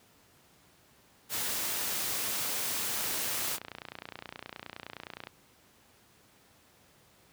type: noise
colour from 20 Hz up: white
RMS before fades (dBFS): -33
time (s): 1.29-3.59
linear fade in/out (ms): 50
type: click train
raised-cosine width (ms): 0.3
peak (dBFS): -24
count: 70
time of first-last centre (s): 2.94-5.271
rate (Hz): 29.6
effects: pink hiss -62 dBFS RMS until 7.32 s + high-pass 80 Hz 12 dB/octave